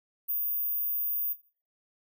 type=tone; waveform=sine; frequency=14917 Hz; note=A#9; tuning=in tune; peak=-27 dBFS; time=0.28-1.34 s; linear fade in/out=20 ms; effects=noise-tail reverb RT60 0.4 s tail -17 dB re dry